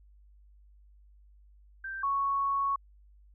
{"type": "tone pair in turn", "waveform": "sine", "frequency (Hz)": [1568, 1108.7], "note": ["G6", "C#6"], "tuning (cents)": [0, 0], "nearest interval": "tritone", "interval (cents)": 600, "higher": "first", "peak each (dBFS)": [-35, -26], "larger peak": "second", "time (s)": [[1.84, 2.03], [2.03, 2.76]], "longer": "second", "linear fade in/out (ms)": 5, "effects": ["added 50 Hz sine -55 dBFS peak until 3.34 s"]}